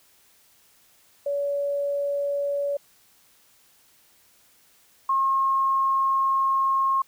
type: tone pair in turn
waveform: sine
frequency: 568 / 1076.9 Hz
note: C#5 / C6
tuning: +42 / +50 cents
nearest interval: major seventh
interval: 1108 cents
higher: second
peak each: -23 / -19 dBFS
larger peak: second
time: 1.26-2.77 / 5.09-7.02 s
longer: second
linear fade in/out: 5 ms
effects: white hiss -59 dBFS RMS until 7.07 s